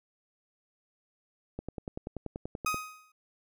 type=click train; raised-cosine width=2 ms; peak=-23 dBFS; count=13; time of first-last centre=1.59-2.744 s; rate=10.4 Hz
type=tone with exponential decay; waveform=30% pulse; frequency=1255 Hz; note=D#6; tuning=15 cents sharp; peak=-23 dBFS; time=2.66-3.12 s; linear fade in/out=5 ms; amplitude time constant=100 ms
effects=none